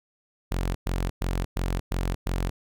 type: tone bursts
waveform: sawtooth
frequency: 44.92 Hz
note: F1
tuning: 50 cents sharp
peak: -21 dBFS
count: 6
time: 0.51-2.5 s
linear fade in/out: 10 ms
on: 240 ms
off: 110 ms
effects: none